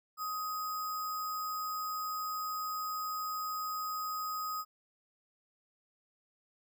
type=tone with sample-and-hold; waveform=sine; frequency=1253 Hz; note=D#6; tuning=12 cents sharp; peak=-34 dBFS; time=0.17-4.65 s; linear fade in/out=50 ms; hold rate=6300 Hz; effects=none